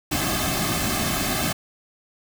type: noise with comb filter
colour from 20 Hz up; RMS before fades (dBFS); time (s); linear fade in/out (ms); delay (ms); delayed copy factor
pink; -24; 0.11-1.53; 10; 2.1; -0.85
effects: none